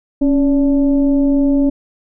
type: tone with frequency modulation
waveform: sine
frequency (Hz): 277.2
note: C#4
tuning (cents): 0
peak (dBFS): -10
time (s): 0.21-1.7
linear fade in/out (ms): 10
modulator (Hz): 299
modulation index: 0.53
effects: none